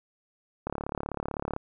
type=click train; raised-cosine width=1 ms; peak=-17 dBFS; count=33; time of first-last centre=0.67-1.564 s; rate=35.8 Hz; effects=none